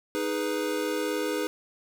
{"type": "chord", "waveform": "square", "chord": "G# minor", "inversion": "second", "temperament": "equal", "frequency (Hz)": [311.1, 415.3, 493.9], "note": ["D#4", "G#4", "B4"], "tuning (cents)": [0, 0, 0], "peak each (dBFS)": -32, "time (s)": [0.15, 1.47], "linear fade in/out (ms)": 0, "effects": []}